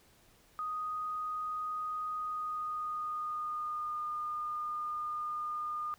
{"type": "tone with pitch glide", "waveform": "sine", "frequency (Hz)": [1244.5, 1216.8], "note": ["D#6", "D#6"], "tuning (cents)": [0, -39], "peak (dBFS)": -34, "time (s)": [0.59, 5.94], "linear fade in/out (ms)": 0, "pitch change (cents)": -39, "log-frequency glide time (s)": [2.18, 4.06], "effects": ["pink hiss -64 dBFS RMS until 5.98 s"]}